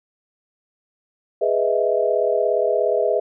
sine chord, E major seventh, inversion first, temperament equal, 415.3 / 493.9 / 622.3 / 659.3 Hz, G#4 / B4 / D#5 / E5, 0 / 0 / 0 / 0 cents, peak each -22 dBFS, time 1.41-3.2 s, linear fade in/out 10 ms, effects none

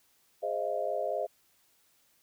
sine chord, F minor seventh, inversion first, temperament equal with one note detuned, 415.3 / 523.3 / 622.3 / 686.5 Hz, Ab4 / C5 / Eb5 / F5, 0 / 0 / 0 / -30 cents, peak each -38 / -35 / -33 / -35 dBFS, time 0.42-1.27 s, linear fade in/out 20 ms, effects white hiss -68 dBFS RMS until 2.22 s

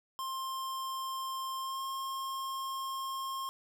square tone with pitch glide, 1057 to 1069.9 Hz, C6 to C6, +17 to +38 cents, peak -36 dBFS, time 0.19-3.49 s, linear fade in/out 0 ms, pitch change +21 cents, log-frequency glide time 1.59-1.83 s, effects none

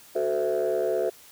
sine chord, F# half-diminished seventh, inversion none, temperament equal with one note detuned, 370 / 440 / 514.6 / 659.3 Hz, F#4 / A4 / C5 / E5, 0 / 0 / -29 / 0 cents, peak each -27 dBFS, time 0.15-1.1 s, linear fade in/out 10 ms, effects tanh soft clip ceiling -17 dBFS + white hiss -51 dBFS RMS until 1.31 s

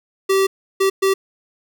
square tone bursts at uneven times, 387 Hz, G4, 22 cents flat, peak -14 dBFS, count 3, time 0.29-0.47 / 0.8-0.9 / 1.02-1.14 s, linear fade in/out 10 ms, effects 8-bit

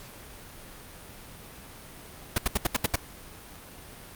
pink noise bursts, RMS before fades -23 dBFS, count 7, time 2.36-2.958 s, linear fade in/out 5 ms, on 22 ms, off 74 ms, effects pink hiss -46 dBFS RMS until 4.15 s + Opus 48 kbps

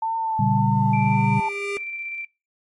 sine tone with vibrato, 889 Hz, A5, 18 cents sharp, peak -21 dBFS, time 0.02-1.49 s, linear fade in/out 5 ms, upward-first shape triangle, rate 1.8 Hz, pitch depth 36 cents each way
square tone with exponential growth, 402.7 Hz, G4, 47 cents sharp, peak -26 dBFS, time 0.25-1.77 s, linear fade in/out 0 ms, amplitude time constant 330 ms
sine chord, G diminished, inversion first, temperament just, 117.6 / 141.12 / 196 Hz, Bb2 / Db3 / G3, +16 / +31 / 0 cents, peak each -22 dBFS, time 0.39-1.4 s, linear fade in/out 5 ms
sine tone with tremolo, 2349 Hz, D7, in tune, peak -28 dBFS, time 0.93-2.25 s, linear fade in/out 5 ms, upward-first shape square, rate 16 Hz, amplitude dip 25%
effects noise-tail reverb RT60 0.3 s tail -23 dB re dry + MP3 48 kbps

